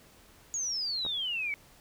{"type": "exponential sweep", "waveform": "sine", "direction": "down", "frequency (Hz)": [6780, 2217], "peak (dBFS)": -30, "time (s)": [0.54, 1.54], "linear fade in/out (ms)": 0}
{"type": "clicks", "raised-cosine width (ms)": 1, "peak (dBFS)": -28, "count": 2, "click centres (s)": [1.051, 1.064]}
{"effects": ["pink hiss -58 dBFS RMS until 1.8 s"]}